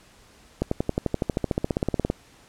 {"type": "accelerating click train", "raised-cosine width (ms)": 2, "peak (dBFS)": -9, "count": 22, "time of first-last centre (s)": [0.62, 2.101], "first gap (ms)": 94, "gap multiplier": 0.97, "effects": ["pink hiss -54 dBFS RMS until 2.48 s", "low-pass 10000 Hz 12 dB/octave"]}